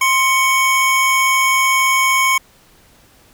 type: tone pair together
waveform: square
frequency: 1052.6 / 2229 Hz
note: C6 / C#7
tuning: +10 / +9 cents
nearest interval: octave + minor second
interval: 1299 cents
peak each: -16 / -15 dBFS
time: 0.01-2.38 s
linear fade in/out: 5 ms
effects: pink hiss -50 dBFS RMS until 3.33 s